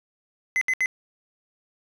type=tone bursts; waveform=triangle; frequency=2039 Hz; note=C7; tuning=45 cents flat; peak=-18 dBFS; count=3; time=0.56-0.859 s; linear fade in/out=0 ms; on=53 ms; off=70 ms; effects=resampled to 32000 Hz